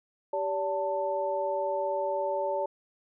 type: tone cluster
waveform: sine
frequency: 390.3 / 573 / 888 Hz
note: G4 / D5 / A5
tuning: -8 / -43 / +16 cents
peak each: -35 / -29 / -32 dBFS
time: 0.33-2.66 s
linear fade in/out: 5 ms
effects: none